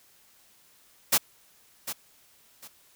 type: noise with echo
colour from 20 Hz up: white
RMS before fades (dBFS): -21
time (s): 1.12-1.18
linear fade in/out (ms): 10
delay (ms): 750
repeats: 2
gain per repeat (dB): -12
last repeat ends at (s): 2.68
effects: white hiss -60 dBFS RMS until 2.95 s